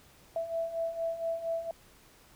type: beating tone pair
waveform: sine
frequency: 659.3 / 663.6 Hz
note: E5 / E5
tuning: 0 / +11 cents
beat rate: 4.3 Hz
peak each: -37 / -32 dBFS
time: 0.36-1.71 s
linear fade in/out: 2 ms
effects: pink hiss -59 dBFS RMS until 2.35 s